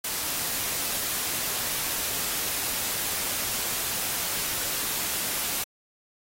white noise, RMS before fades -29 dBFS, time 0.04-5.64 s, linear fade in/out 5 ms, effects AAC 48 kbps

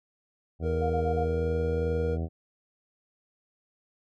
harmonic tone, 82.2 Hz, E2, 4 cents flat, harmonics 1 / 2 / 3 / 4 / 5 / 6 / 7 / 8 / 9, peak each -29 / -35 / -39 / -41 / -43 / -45 / -46 / -47 / -48 dBFS, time 0.59-2.29 s, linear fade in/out 50 ms
triangle tone with pitch glide, 466.2 to 470.8 Hz, A#4 to A#4, 0 to +17 cents, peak -26 dBFS, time 0.62-2.18 s, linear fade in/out 50 ms, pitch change +17 cents, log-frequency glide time 1.09-1.52 s
sine tone bursts, 712 Hz, F5, 33 cents sharp, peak -29 dBFS, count 4, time 0.81-1.254 s, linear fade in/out 20 ms, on 93 ms, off 24 ms
effects none

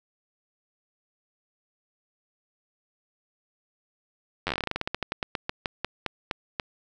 slowing click train, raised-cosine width 0.3 ms, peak -11 dBFS, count 26, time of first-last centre 4.47-6.598 s, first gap 10 ms, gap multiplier 1.15, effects none

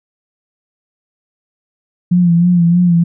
sine tone with vibrato, 173.7 Hz, F3, 9 cents flat, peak -7 dBFS, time 2.11-3.04 s, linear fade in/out 10 ms, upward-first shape sine, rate 3.2 Hz, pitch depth 51 cents each way, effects none

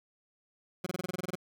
20% pulse tone bursts, 182.6 Hz, F#3, 23 cents flat, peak -27 dBFS, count 11, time 0.84-1.354 s, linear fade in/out 5 ms, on 24 ms, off 25 ms, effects none

